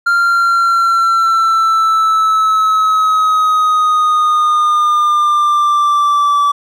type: exponential sweep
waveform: triangle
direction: down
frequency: 1393 to 1153 Hz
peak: -7 dBFS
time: 0.06-6.52 s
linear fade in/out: 10 ms
effects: none